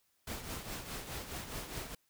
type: noise with tremolo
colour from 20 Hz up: pink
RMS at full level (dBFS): -40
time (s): 0.27-1.95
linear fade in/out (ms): 5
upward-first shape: triangle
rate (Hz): 4.8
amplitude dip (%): 65
effects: white hiss -75 dBFS RMS until 2.09 s